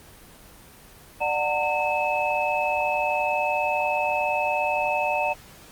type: tone cluster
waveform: sine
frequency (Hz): 593 / 741 / 910 / 2596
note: D5 / F#5 / A#5 / E7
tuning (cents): +17 / +2 / -42 / -27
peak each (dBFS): -27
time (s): 1.2-5.34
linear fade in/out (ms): 20
effects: pink hiss -48 dBFS RMS until 5.71 s + Opus 24 kbps